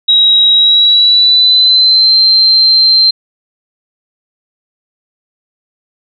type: tone with pitch glide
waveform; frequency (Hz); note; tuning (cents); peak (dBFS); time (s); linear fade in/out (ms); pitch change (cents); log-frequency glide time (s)
sine; 3834 to 4133; A#7 to C8; +48 to -22; -4; 0.08-3.11; 10; +130; 0.54-2.17
effects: none